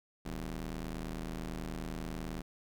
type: ring-modulated tone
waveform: 20% pulse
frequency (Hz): 79.4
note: D#2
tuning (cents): +36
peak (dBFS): -30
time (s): 0.25-2.42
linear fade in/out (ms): 10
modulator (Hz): 104
effects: none